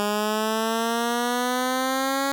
10% pulse exponential sweep, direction up, 205.6 to 277.2 Hz, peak -14 dBFS, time 0-2.32 s, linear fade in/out 0 ms, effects none

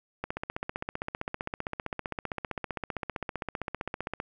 click train, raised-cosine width 0.5 ms, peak -17 dBFS, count 62, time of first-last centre 0.24-4.201 s, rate 15.4 Hz, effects none

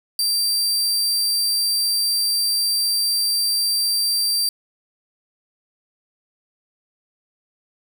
sawtooth tone, 4699 Hz, D8, in tune, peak -15 dBFS, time 0.19-4.49 s, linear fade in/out 2 ms, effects 7-bit

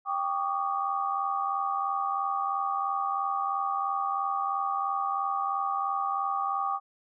sine tone cluster, 790 / 1133 / 1216 Hz, G5 / C#6 / D#6, +13 / +37 / -40 cents, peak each -31 dBFS, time 0.05-6.8 s, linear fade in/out 50 ms, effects none

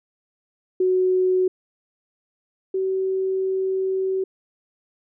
sine tone pair in turn, 370 / 380 Hz, F#4 / F#4, 0 / +46 cents, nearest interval unison, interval 46 cents, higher second, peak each -16 / -20 dBFS, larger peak first, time 0.8-1.48 / 2.74-4.24 s, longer second, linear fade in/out 5 ms, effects none

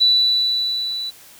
sine tone with level ramp, 3962 Hz, B7, 5 cents sharp, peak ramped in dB -10 to -24 dBFS, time 0-1.11 s, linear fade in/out 20 ms, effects white hiss -45 dBFS RMS until 1.39 s

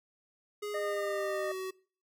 square tone with pitch glide, 415.3 to 376.5 Hz, G#4 to F#4, 0 to +30 cents, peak -36 dBFS, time 0.62-1.71 s, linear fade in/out 10 ms, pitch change -170 cents, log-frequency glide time 0.73-1.55 s
harmonic tone, 612 Hz, D#5, 29 cents flat, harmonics 1 / 2 / 3, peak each -34 / -43 / -42 dBFS, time 0.74-1.52 s, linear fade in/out 5 ms
effects noise-tail reverb RT60 0.4 s tail -21 dB re dry

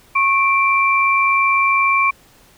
sine tone pair together, 1094.3 / 2349 Hz, C#6 / D7, -23 / 0 cents, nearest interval octave + minor second, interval 1323 cents, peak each -15 dBFS, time 0.15-2.11 s, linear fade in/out 10 ms, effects pink hiss -50 dBFS RMS until 2.57 s

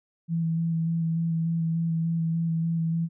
sine tone with vibrato, 164.81 Hz, E3, in tune, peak -23 dBFS, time 0.28-3.09 s, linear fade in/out 50 ms, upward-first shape square, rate 3.4 Hz, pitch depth 14 cents each way, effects none

